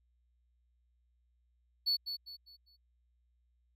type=tone with echo; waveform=triangle; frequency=4435 Hz; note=C#8; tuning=in tune; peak=-26 dBFS; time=1.86-1.97 s; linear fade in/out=20 ms; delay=200 ms; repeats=4; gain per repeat=-9 dB; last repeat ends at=2.77 s; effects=tanh soft clip ceiling -22 dBFS + added 60 Hz sine -70 dBFS peak until 3.75 s